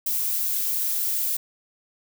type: noise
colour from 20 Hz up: violet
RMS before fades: -25 dBFS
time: 0.06-1.37 s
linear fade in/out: 5 ms
effects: none